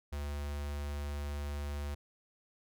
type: tone with notch filter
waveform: square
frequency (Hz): 72.4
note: D2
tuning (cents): -24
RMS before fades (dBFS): -38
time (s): 0.12-1.95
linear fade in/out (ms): 10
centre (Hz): 270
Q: 1.6
effects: none